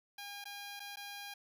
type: tone with dropouts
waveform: 10% pulse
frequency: 810 Hz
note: G#5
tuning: 43 cents flat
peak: -36 dBFS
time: 0.18-1.34 s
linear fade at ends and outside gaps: 5 ms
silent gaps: 0.442-0.454 / 0.796-0.801 / 0.959-0.969 s
effects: none